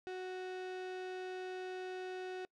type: tone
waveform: 35% pulse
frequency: 370 Hz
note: F#4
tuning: in tune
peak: -39 dBFS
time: 0.07-2.45 s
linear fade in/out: 0 ms
effects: noise-tail reverb RT60 0.1 s tail -26 dB re dry + low-pass 4000 Hz 12 dB/octave